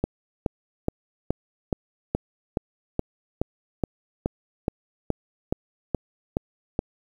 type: click train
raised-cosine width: 2 ms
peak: -9 dBFS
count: 17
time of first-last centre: 0.04-6.791 s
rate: 2.37 Hz
effects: 8-bit